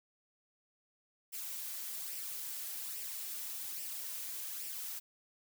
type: noise with flanger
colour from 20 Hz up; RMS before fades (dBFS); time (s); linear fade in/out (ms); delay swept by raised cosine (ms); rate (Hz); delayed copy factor
blue; -42; 1.32-5; 20; 0.37 to 3.47; 1.2; +0.5
effects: none